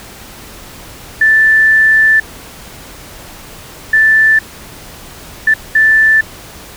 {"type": "tone bursts at uneven times", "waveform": "sine", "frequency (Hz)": 1762, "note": "A6", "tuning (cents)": 2, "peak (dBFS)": -5, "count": 4, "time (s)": [[1.21, 2.2], [3.93, 4.39], [5.47, 5.54], [5.75, 6.21]], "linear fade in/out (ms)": 5, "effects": ["pink hiss -33 dBFS RMS until 6.76 s"]}